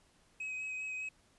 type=tone with vibrato; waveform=triangle; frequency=2538 Hz; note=D#7; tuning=34 cents sharp; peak=-36 dBFS; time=0.4-1.09 s; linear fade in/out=5 ms; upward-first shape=sine; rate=5 Hz; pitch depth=16 cents each way; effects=pink hiss -68 dBFS RMS until 1.38 s + resampled to 24000 Hz